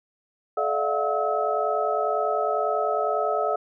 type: tone cluster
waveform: sine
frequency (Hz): 430.4 / 594 / 676 / 726 / 1290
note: A4 / D5 / E5 / F#5 / E6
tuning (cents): -38 / +20 / +43 / -33 / -38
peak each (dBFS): -28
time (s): 0.57-3.56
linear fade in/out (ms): 5
effects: none